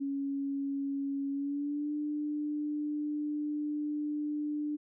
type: tone with pitch glide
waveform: sine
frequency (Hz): 277.7 to 297.6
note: C#4 to D4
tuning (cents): +3 to +23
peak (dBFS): -31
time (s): 0-4.77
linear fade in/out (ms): 20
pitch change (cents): +120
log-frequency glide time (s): 1.31-1.93
effects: none